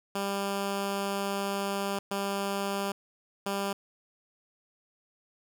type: tone bursts at uneven times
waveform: 10% pulse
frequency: 198.4 Hz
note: G3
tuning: 21 cents sharp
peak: -21 dBFS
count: 3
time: 0.15-1.99 / 2.11-2.92 / 3.46-3.73 s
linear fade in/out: 5 ms
effects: none